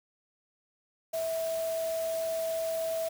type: tone in noise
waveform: sine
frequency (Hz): 653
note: E5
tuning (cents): -17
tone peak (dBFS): -29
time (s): 1.13-3.09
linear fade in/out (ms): 10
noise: white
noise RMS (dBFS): -43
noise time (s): 1.13-3.09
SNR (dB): +11
effects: none